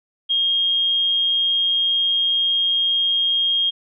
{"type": "tone", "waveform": "sine", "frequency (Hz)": 3239, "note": "G#7", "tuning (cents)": -44, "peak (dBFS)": -16, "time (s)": [0.29, 3.71], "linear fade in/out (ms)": 20, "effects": []}